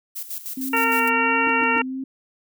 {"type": "noise with tremolo", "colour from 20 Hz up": "violet", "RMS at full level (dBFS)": -30, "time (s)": [0.15, 1.1], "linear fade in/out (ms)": 20, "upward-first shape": "square", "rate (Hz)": 6.5, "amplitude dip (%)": 70}
{"type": "tone with vibrato", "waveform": "sine", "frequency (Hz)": 260.9, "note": "C4", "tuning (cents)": -5, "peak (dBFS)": -26, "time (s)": [0.57, 2.04], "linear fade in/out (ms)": 5, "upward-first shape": "triangle", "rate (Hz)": 1.5, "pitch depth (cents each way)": 54}
{"type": "harmonic tone", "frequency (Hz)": 458.3, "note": "A#4", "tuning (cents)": -29, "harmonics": [1, 2, 3, 4, 5, 6], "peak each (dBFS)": [-27, -23, -24, -26, -27, -23], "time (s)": [0.73, 1.82], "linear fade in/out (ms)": 5}
{"type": "tone bursts", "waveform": "triangle", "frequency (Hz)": 300.5, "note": "D4", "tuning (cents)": 40, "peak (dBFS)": -25, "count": 3, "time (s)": [1.47, 1.782], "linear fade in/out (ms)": 0, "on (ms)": 24, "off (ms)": 120}
{"effects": []}